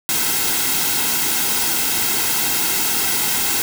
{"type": "noise with comb filter", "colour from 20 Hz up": "white", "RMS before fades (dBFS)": -19, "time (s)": [0.09, 3.62], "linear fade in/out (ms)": 0, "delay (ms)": 1.7, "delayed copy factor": -0.65, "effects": []}